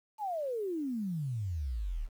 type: exponential sweep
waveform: sine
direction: down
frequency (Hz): 893 to 32.69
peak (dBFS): -32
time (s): 0.18-2.09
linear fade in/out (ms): 50
effects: 10-bit